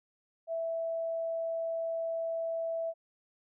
sine tone, 659.3 Hz, E5, in tune, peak -31 dBFS, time 0.47-2.94 s, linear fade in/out 50 ms, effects none

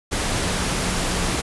sine tone in noise, 180 Hz, F#3, 47 cents flat, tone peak -31 dBFS, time 0.43-1.35 s, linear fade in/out 20 ms, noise pink, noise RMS -23 dBFS, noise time 0.11-1.42 s, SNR -11 dB, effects resampled to 24000 Hz

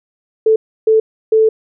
sine tone bursts at uneven times, 440 Hz, A4, in tune, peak -7 dBFS, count 3, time 0.46-0.56 / 0.87-1 / 1.32-1.49 s, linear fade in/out 5 ms, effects none

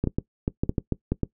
clicks, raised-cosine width 3 ms, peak -10 dBFS, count 10, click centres 0.04 / 0.073 / 0.185 / 0.479 / 0.635 / 0.694 / 0.782 / 0.923 / 1.12 / 1.233 s, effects noise-tail reverb RT60 0.1 s tail -20 dB re dry

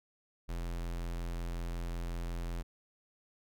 square tone, 42.73 Hz, F1, 37 cents flat, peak -36 dBFS, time 0.48-2.63 s, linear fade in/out 20 ms, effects none

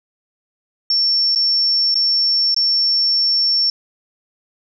sine tone with dropouts, 5440 Hz, F8, 46 cents flat, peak -13 dBFS, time 0.9-3.7 s, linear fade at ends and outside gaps 2 ms, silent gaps 1.35-1.358 / 1.944-1.953 / 2.545-2.564 s, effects none

